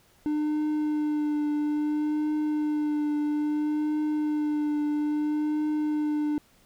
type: tone with vibrato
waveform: triangle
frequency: 300.2 Hz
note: D4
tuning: 38 cents sharp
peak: -22 dBFS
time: 0.26-6.38 s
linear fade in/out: 0 ms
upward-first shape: triangle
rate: 0.6 Hz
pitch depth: 22 cents each way
effects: pink hiss -61 dBFS RMS until 6.65 s